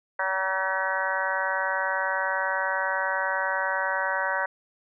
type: harmonic tone with a mistuned harmonic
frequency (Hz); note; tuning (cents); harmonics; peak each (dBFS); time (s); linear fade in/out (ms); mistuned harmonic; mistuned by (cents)
190; F#3; +46; 3 / 4 / 5 / 6 / 7 / 8 / 9 / 10; -32 / -35 / -30 / -35 / -39 / -29 / -34 / -33; 0.19-4.46; 5; 10; +18
effects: none